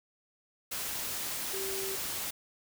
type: tone in noise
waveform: sine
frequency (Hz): 386.9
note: G4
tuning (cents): -23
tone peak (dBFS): -37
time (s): 1.53-1.96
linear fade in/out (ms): 10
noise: white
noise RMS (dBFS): -36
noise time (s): 0.71-2.31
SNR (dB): -4
effects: none